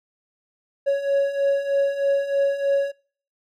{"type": "beating tone pair", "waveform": "triangle", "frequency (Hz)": [554.4, 557.6], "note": ["C#5", "C#5"], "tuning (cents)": [0, 10], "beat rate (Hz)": 3.2, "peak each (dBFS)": [-23, -18], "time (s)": [0.86, 2.92], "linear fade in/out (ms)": 20, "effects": ["noise-tail reverb RT60 0.5 s tail -25 dB re dry"]}